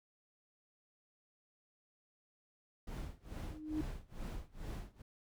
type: noise with tremolo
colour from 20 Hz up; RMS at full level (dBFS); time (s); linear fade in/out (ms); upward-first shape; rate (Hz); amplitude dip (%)
brown; -41; 2.87-5.02; 5; sine; 2.3; 95
type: tone with exponential growth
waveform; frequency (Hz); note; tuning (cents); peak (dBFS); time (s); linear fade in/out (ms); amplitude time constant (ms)
sine; 308; D#4; -17; -32; 3.25-3.81; 2; 120
effects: none